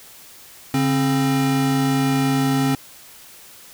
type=tone pair together; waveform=square; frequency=141.33 / 266.8 Hz; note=C#3 / C4; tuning=+34 / +34 cents; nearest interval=major seventh; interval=1100 cents; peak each=-22 / -19 dBFS; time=0.74-2.75 s; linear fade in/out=2 ms; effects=white hiss -44 dBFS RMS until 3.73 s